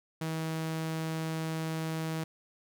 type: tone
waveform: sawtooth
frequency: 160.4 Hz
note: E3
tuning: 47 cents flat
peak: -28 dBFS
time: 0.21-2.24 s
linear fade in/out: 5 ms
effects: none